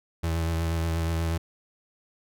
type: tone with vibrato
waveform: 35% pulse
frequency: 82.41 Hz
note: E2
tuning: in tune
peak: -23 dBFS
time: 0.23-1.38 s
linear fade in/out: 10 ms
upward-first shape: triangle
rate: 8.3 Hz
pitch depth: 31 cents each way
effects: none